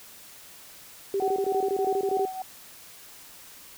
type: tone bursts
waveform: sine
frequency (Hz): 393.8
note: G4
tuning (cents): +8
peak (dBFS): -23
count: 14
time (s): 1.14-2.253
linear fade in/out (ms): 2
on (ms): 60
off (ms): 21
type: tone with tremolo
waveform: sine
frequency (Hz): 752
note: F#5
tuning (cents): +28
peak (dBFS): -25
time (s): 1.2-2.42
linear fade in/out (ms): 2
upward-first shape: triangle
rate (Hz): 3.3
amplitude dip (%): 75
effects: white hiss -48 dBFS RMS until 3.77 s